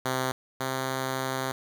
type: tone pair in turn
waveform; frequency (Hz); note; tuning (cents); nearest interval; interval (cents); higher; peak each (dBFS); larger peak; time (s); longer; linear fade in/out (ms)
5% pulse; 130 / 131.66; C3 / C3; -11 / +11; unison; 22; second; -15 / -17; first; 0.05-0.32 / 0.6-1.52; second; 5
effects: none